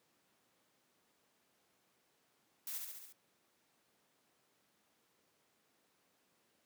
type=noise with echo; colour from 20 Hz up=blue; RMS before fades=-43 dBFS; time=2.67-2.78 s; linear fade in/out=2 ms; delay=69 ms; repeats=5; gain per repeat=-3 dB; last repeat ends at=3.125 s; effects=pink hiss -75 dBFS RMS until 6.65 s + high-pass 200 Hz 12 dB/octave